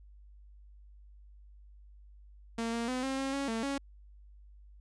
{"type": "tone with pitch steps", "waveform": "sawtooth", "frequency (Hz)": [229.5, 232.9, 254.4, 267.2, 269.8, 277.3, 225.7, 277.6], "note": ["A#3", "A#3", "C4", "C4", "C#4", "C#4", "A3", "C#4"], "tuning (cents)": [-27, -1, -48, 36, -47, 1, 44, 3], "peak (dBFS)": -28, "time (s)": [2.58, 3.78], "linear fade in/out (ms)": 5, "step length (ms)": 150, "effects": ["added 50 Hz sine -52 dBFS peak until 4.8 s", "resampled to 22050 Hz"]}